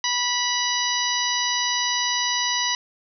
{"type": "harmonic tone", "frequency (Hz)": 980, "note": "B5", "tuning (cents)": -14, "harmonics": [1, 2, 3, 4, 5, 6], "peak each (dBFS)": [-28, -28, -28, -28, -28, -28], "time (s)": [0.04, 2.75], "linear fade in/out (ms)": 2, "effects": []}